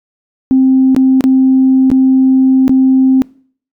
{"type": "tone with dropouts", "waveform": "sine", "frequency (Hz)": 262.6, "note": "C4", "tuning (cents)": 6, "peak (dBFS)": -4, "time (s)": [0.51, 3.22], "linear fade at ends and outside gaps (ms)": 0, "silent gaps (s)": [[0.948, 0.964], [1.208, 1.24], [1.902, 1.915], [2.68, 2.694]], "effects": ["noise-tail reverb RT60 0.5 s tail -24 dB re dry", "tanh soft clip ceiling 0 dBFS"]}